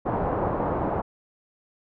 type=low-pass noise; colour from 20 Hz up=white; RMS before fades=-26 dBFS; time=0.05-1.02 s; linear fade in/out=20 ms; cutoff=920 Hz; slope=24 dB/octave; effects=none

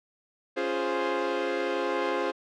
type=chord; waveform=sawtooth; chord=Db major seventh; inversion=none; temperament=equal; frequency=277.2 / 349.2 / 415.3 / 523.3 Hz; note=Db4 / F4 / Ab4 / C5; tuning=0 / 0 / 0 / 0 cents; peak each=-32 / -28 / -28 / -26 dBFS; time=0.56-2.32 s; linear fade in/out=20 ms; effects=low-pass 3000 Hz 12 dB/octave

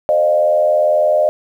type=tone with frequency modulation; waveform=sine; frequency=608 Hz; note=D#5; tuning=40 cents flat; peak=-10 dBFS; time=0.09-1.29 s; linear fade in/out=0 ms; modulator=82.1 Hz; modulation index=0.75; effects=8-bit

